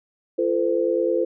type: tone cluster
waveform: sine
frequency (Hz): 342 / 443.7 / 513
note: F4 / A4 / C5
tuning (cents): -36 / +14 / -34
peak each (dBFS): -23 / -24 / -22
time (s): 0.38-1.25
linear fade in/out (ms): 10
effects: none